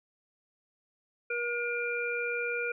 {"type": "harmonic tone", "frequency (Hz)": 477.3, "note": "A#4", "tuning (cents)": 41, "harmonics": [1, 3, 5], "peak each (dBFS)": [-34, -34, -34], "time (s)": [1.3, 2.72], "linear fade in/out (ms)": 5, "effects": []}